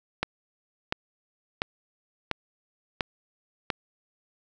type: click train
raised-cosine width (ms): 0.3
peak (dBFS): -9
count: 6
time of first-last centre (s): 0.23-3.702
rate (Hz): 1.44
effects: none